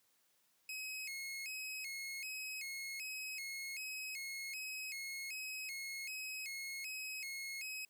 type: tone with vibrato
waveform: sawtooth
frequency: 2349 Hz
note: D7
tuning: in tune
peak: -39 dBFS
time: 0.69-7.85 s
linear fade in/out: 2 ms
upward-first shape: square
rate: 1.3 Hz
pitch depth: 140 cents each way
effects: white hiss -75 dBFS RMS until 7.89 s + high-pass 100 Hz 12 dB/octave